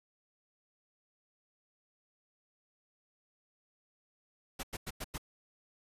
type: noise bursts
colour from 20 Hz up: pink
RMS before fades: -39 dBFS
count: 5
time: 4.59-5.181 s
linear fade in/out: 10 ms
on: 43 ms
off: 94 ms
effects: resampled to 32000 Hz